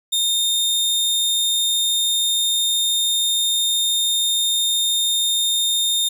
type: tone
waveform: sawtooth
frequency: 3653 Hz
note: A#7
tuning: 36 cents flat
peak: -14 dBFS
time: 0.12-6.09 s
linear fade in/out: 10 ms
effects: none